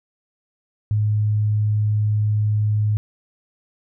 sine tone, 105.9 Hz, G#2, 34 cents sharp, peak -16 dBFS, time 0.91-2.97 s, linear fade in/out 0 ms, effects none

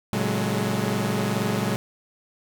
sawtooth tone cluster, 113.6 / 137.7 / 185.6 / 208.2 / 438.7 Hz, A#2 / C#3 / F#3 / G#3 / A4, -44 / -11 / +6 / +5 / -5 cents, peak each -25 / -27 / -24 / -23 / -32 dBFS, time 0.13-1.76 s, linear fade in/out 0 ms, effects none

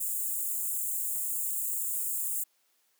white high-pass noise, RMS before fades -32 dBFS, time 0-2.44 s, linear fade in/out 10 ms, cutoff 7000 Hz, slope 96 dB/octave, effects white hiss -71 dBFS RMS until 2.99 s + high-pass 300 Hz 12 dB/octave

